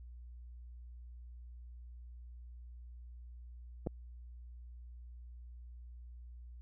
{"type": "clicks", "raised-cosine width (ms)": 2, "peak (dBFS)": [-30, -22], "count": 2, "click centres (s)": [3.865, 3.871], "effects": ["added 60 Hz sine -48 dBFS peak until 6.61 s"]}